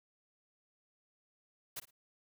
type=noise with echo; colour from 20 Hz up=white; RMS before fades=-41 dBFS; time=1.76-1.8 s; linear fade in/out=10 ms; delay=55 ms; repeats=2; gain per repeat=-14 dB; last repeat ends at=1.91 s; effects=none